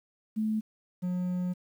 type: tone pair in turn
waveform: sine / triangle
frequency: 217.1 / 180.24 Hz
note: A3 / F#3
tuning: -23 / -45 cents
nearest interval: minor third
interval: 322 cents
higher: first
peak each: -26 dBFS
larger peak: neither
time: 0.36-0.61 / 1.02-1.54 s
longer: second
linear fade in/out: 20 ms
effects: 10-bit